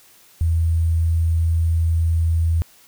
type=tone with sample-and-hold; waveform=sine; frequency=82.41 Hz; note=E2; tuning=in tune; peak=-15 dBFS; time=0.41-2.62 s; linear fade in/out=0 ms; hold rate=8820 Hz; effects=white hiss -51 dBFS RMS until 2.87 s